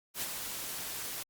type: noise with ADSR envelope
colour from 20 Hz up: white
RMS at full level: -34 dBFS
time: 0.14-1.23 s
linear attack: 76 ms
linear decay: 41 ms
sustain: -5 dB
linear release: 5 ms
effects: Opus 48 kbps